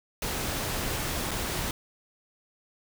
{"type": "noise with dropouts", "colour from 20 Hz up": "pink", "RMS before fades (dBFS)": -31, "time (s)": [0.22, 1.71], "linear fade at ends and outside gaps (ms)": 2, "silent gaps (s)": [1.31, 1.314], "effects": []}